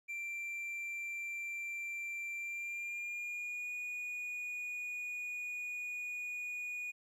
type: tone with pitch glide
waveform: triangle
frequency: 2357 to 2457 Hz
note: D7 to D#7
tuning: +6 to -22 cents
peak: -37 dBFS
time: 0.08-6.92 s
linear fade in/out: 20 ms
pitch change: +72 cents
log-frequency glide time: 2.36-3.71 s
effects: 13-bit